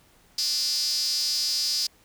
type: tone with high-pass filter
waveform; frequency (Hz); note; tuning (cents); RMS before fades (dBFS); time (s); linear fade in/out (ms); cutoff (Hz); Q
sawtooth; 297.8; D4; +24; -26; 0.38-1.87; 5; 4900; 9.2
effects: pink hiss -59 dBFS RMS until 2.04 s